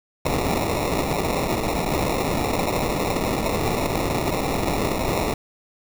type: noise with sample-and-hold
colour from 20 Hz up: violet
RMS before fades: -23 dBFS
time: 0.25-5.34 s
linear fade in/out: 5 ms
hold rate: 1575 Hz
effects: none